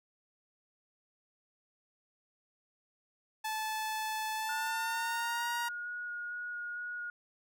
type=tone with pitch glide; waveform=sawtooth; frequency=870 to 943.3 Hz; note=A5 to A#5; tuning=-20 to +20 cents; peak=-30 dBFS; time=3.44-5.69 s; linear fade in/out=10 ms; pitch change=+140 cents; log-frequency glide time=4.34-5.47 s
type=tone with vibrato; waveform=sine; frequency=1444 Hz; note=F#6; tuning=43 cents flat; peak=-37 dBFS; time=4.49-7.1 s; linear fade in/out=2 ms; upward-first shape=square; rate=2.2 Hz; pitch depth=8 cents each way
effects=none